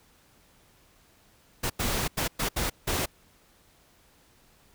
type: noise bursts at uneven times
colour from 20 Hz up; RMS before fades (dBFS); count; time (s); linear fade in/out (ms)
pink; -28; 6; 1.63-1.7 / 1.79-2.08 / 2.17-2.28 / 2.39-2.49 / 2.56-2.7 / 2.87-3.06; 10
effects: pink hiss -61 dBFS RMS until 4.74 s